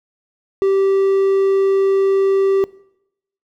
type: tone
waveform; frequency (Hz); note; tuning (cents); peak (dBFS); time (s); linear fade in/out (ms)
triangle; 389.4; G4; -12; -10; 0.62-2.64; 0
effects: noise-tail reverb RT60 0.8 s tail -21 dB re dry